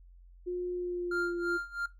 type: tone with pitch glide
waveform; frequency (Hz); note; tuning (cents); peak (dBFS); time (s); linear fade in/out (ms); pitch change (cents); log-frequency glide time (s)
sine; 357.9 to 346.5; F4 to F4; +42 to -14; -31; 0.46-1.58; 20; -56; 0.73-1.38
type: tone with tremolo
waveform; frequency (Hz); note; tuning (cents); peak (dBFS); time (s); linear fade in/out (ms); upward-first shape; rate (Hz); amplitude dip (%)
triangle; 1396.9; F6; 0; -28; 1.11-1.86; 5; sine; 3; 90
effects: noise-tail reverb RT60 0.2 s tail -18 dB re dry + added 44 Hz sine -52 dBFS peak until 1.99 s